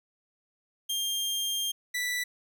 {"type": "tone pair in turn", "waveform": "sawtooth", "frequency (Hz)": [3200, 1972.3], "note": ["G7", "B6"], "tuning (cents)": [35, -3], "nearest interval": "minor sixth", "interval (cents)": 838, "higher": "first", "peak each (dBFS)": -25, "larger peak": "neither", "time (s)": [[0.89, 1.72], [1.94, 2.24]], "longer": "first", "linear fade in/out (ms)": 10, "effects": []}